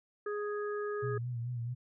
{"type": "harmonic tone", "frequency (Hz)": 415.3, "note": "G#4", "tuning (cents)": 0, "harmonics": [1, 3, 4], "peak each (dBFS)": [-34, -42, -45], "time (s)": [0.26, 1.18], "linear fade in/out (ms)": 5}
{"type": "tone with vibrato", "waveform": "sine", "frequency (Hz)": 120.3, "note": "B2", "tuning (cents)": -45, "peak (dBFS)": -34, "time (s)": [1.02, 1.75], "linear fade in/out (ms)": 20, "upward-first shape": "sine", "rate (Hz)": 4.6, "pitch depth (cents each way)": 58}
{"effects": []}